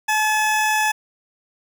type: tone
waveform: 20% pulse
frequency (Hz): 859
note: A5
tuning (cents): -42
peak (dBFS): -12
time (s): 0.08-0.92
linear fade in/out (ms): 10
effects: none